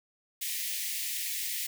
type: high-pass noise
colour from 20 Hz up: white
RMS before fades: -34 dBFS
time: 0.41-1.67 s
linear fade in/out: 10 ms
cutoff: 1800 Hz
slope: 96 dB/octave
effects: none